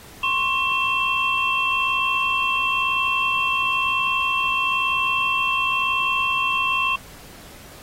sine tone cluster, 1050 / 1111 / 2697 / 3213 Hz, C6 / C#6 / E7 / G7, +6 / +4 / +39 / +42 cents, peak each -24 / -28 / -21 / -29 dBFS, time 0.23-6.96 s, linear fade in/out 5 ms, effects pink hiss -44 dBFS RMS until 7.82 s + AAC 48 kbps

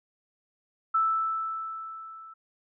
sine tone with level ramp, 1318.5 Hz, E6, in tune, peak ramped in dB -20 to -44 dBFS, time 0.94-2.34 s, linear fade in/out 10 ms, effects none

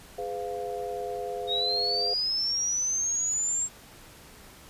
sine chord, F diminished, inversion first, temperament equal with one note detuned, 415.3 / 505.1 / 698.5 Hz, Ab4 / Cb5 / F5, 0 / +39 / 0 cents, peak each -35 dBFS, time 0.18-2.14 s, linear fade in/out 5 ms
sine linear sweep, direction up, 3702 to 7530 Hz, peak -25 dBFS, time 1.47-3.69 s, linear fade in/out 50 ms
effects pink hiss -50 dBFS RMS until 4.69 s + resampled to 32000 Hz

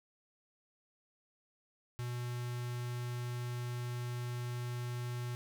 square tone with notch filter, 121.9 Hz, B2, 22 cents flat, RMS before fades -39 dBFS, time 1.99-5.35 s, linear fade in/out 0 ms, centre 520 Hz, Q 1.2, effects none

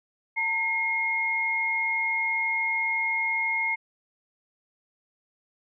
sine tone pair together, 907 / 2146 Hz, A#5 / C7, -48 / +43 cents, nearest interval octave + minor third, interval 1491 cents, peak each -32 / -24 dBFS, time 0.36-3.76 s, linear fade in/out 20 ms, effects none

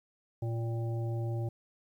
harmonic tone with a mistuned harmonic, 115.8 Hz, A#2, 11 cents flat, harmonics 1 / 3 / 5 / 7, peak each -31 / -41 / -45 / -48 dBFS, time 0.42-1.49 s, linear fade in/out 5 ms, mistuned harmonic 7, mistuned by -45 cents, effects 11-bit

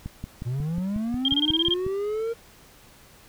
click train, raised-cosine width 5 ms, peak -20 dBFS, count 11, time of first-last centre 0.06-1.865 s, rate 5.54 Hz
triangle linear sweep, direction up, 115.2 to 467.1 Hz, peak -23 dBFS, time 0.45-2.34 s, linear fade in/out 20 ms
sine tone bursts, 3206 Hz, G7, 38 cents sharp, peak -19 dBFS, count 9, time 1.25-1.739 s, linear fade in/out 2 ms, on 33 ms, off 24 ms
effects pink hiss -52 dBFS RMS until 3.28 s

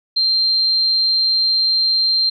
sine tone with amplitude modulation, 4161 Hz, C8, 10 cents flat, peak -12 dBFS, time 0.16-2.3 s, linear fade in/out 10 ms, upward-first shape sine, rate 165 Hz, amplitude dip 25%, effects none

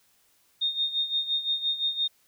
sine tone with tremolo, 3677 Hz, A#7, 24 cents flat, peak -22 dBFS, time 0.61-2.08 s, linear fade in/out 10 ms, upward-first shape sine, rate 5.8 Hz, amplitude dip 75%, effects white hiss -65 dBFS RMS until 2.27 s

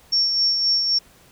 sine tone with tremolo, 5480 Hz, F8, 34 cents flat, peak -15 dBFS, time 0.12-0.99 s, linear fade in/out 10 ms, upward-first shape sine, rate 3.8 Hz, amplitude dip 40%, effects pink hiss -52 dBFS RMS until 1.31 s

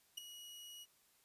sawtooth tone with ADSR envelope, 2907 Hz, F#7, 31 cents flat, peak -35 dBFS, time 0.17-0.86 s, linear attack 11 ms, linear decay 4 ms, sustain -13 dB, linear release 35 ms, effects white hiss -72 dBFS RMS until 1.24 s + resampled to 32000 Hz

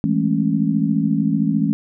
sine chord, A major seventh, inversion second, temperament just, 165 / 206.2 / 220 / 275 Hz, E3 / G#3 / A3 / C#4, +2 / -12 / 0 / -14 cents, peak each -21 dBFS, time 0.04-1.73 s, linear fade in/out 0 ms, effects none

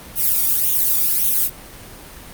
violet noise with flanger, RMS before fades -17 dBFS, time 0.15-1.5 s, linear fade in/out 50 ms, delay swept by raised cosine 0.3 to 0.88 ms, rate 1.8 Hz, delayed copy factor +0.9, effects pink hiss -38 dBFS RMS until 2.33 s + Opus 32 kbps

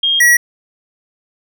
sine / square tone pair in turn, 3232 / 1921.8 Hz, G#7 / B6, -48 / -48 cents, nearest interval major sixth, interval 900 cents, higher first, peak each -11 / -7 dBFS, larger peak second, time 0.03-0.2 / 0.2-0.37 s, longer neither, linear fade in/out 5 ms, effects none

